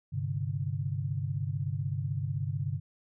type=chord; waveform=sine; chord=G suspended fourth; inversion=none; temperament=equal with one note detuned; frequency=99.77 / 130.81 / 146.83 Hz; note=G2 / C3 / D3; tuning=+31 / 0 / 0 cents; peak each=-34 dBFS; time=0.12-2.8 s; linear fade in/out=20 ms; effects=none